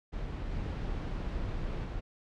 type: noise with level steps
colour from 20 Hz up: brown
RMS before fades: -37 / -35 / -37 dBFS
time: 0.12-2.01 s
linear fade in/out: 20 ms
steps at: 0.51 / 1.84 s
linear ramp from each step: 2 ms
effects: low-pass 4000 Hz 12 dB/octave